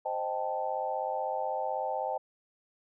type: chord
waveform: sine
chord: A half-diminished seventh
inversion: first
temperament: equal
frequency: 523.3 / 622.3 / 784 / 880 Hz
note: C5 / Eb5 / G5 / A5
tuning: 0 / 0 / 0 / 0 cents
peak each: -36 / -36 / -34 / -36 dBFS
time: 0.05-2.18 s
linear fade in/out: 10 ms
effects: none